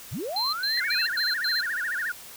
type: linear sweep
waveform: sine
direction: up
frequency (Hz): 66.6 to 2794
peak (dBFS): -29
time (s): 0.11-1.07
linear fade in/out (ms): 20
type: tone bursts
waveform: triangle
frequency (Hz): 4127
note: C8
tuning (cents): -25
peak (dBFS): -23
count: 5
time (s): 0.36-1.61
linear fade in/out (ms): 5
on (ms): 170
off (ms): 100
type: tone with vibrato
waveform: sine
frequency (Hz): 1635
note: G#6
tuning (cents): -28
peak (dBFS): -26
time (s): 0.77-2.12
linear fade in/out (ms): 5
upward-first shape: sine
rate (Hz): 14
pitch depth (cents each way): 240
effects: tanh soft clip ceiling -12 dBFS + white hiss -44 dBFS RMS until 2.36 s